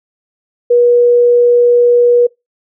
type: tone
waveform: sine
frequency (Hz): 482.5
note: B4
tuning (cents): -40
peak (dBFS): -5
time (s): 0.7-2.27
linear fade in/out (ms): 10
effects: noise-tail reverb RT60 0.2 s tail -25 dB re dry